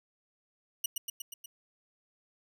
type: tone with echo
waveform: 10% pulse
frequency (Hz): 2915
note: F#7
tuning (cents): -26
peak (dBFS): -20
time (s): 0.84-0.86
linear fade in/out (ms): 5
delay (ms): 120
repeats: 5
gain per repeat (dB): -3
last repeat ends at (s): 1.46
effects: none